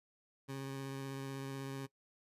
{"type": "tone with vibrato", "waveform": "20% pulse", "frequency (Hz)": 135.8, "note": "C#3", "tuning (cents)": -35, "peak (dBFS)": -36, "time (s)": [0.48, 1.87], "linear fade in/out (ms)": 20, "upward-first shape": "sine", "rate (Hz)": 16, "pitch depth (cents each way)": 14, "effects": ["noise-tail reverb RT60 0.1 s tail -19 dB re dry", "resampled to 32000 Hz"]}